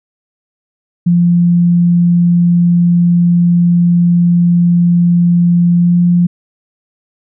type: tone with pitch glide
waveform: sine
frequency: 173.5 to 174.91 Hz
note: F3 to F3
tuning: -11 to +3 cents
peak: -6 dBFS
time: 1.06-6.27 s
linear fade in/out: 10 ms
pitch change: +14 cents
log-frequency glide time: 5.76-5.98 s
effects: none